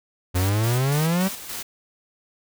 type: exponential sweep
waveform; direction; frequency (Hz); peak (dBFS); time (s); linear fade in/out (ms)
45% pulse; up; 87.31 to 196; -19; 0.34-1.29; 20
type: noise with tremolo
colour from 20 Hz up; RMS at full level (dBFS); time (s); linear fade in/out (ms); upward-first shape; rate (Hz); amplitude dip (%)
white; -32; 0.35-1.63; 10; square; 3.5; 50
effects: none